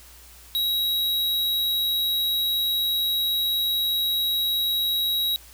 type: tone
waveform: square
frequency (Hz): 3843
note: B7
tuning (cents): -48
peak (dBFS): -22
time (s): 0.55-5.36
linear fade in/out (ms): 0
effects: added 60 Hz sine -50 dBFS peak until 5.53 s + white hiss -49 dBFS RMS until 5.53 s